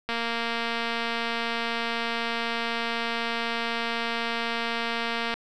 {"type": "click train", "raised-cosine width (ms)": 0.3, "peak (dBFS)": -13, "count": 1219, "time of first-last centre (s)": [0.09, 5.34], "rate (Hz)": 232, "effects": []}